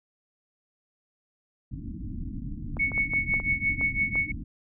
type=low-pass noise; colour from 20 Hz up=pink; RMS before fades=-35 dBFS; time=1.71-4.44 s; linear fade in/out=10 ms; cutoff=310 Hz; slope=96 dB/octave
type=clicks; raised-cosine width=1 ms; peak=-24 dBFS; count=8; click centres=2.769 / 2.918 / 2.979 / 3.136 / 3.34 / 3.4 / 3.812 / 4.156 s
type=tone with tremolo; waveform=sine; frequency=2215 Hz; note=C#7; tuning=2 cents flat; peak=-20 dBFS; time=2.79-4.32 s; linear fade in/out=10 ms; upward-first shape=triangle; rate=5.9 Hz; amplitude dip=95%
effects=none